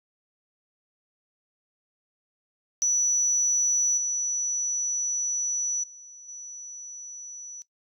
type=tone with level steps; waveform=sine; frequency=5920 Hz; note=F#8; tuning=in tune; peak=-19 / -24 / -43 / -37 dBFS; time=2.82-7.62 s; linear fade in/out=0 ms; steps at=3.97 / 5.83 / 6.28 s; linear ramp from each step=10 ms; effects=noise-tail reverb RT60 0.1 s tail -17 dB re dry + tanh soft clip ceiling -16 dBFS